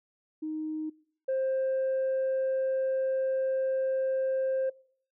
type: tone pair in turn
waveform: sine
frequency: 311.1 / 527.8 Hz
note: D#4 / C5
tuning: 0 / +15 cents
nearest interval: major sixth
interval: 915 cents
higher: second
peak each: -31 / -24 dBFS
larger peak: second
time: 0.42-0.9 / 1.28-4.7 s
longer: second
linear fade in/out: 10 ms
effects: noise-tail reverb RT60 0.6 s tail -24 dB re dry + tanh soft clip ceiling -24 dBFS